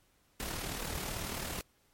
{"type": "noise with amplitude modulation", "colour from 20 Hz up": "pink", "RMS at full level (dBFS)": -36, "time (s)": [0.4, 1.61], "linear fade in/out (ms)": 0, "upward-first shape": "sine", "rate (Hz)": 38.2, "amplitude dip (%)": 50, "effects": ["pink hiss -70 dBFS RMS until 1.93 s", "MP3 64 kbps"]}